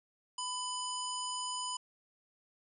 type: harmonic tone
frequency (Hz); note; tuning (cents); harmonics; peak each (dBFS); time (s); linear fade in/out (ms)
998; B5; +18; 1 / 3 / 5 / 7 / 9; -39 / -42 / -44 / -43 / -45; 0.38-1.77; 5
effects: none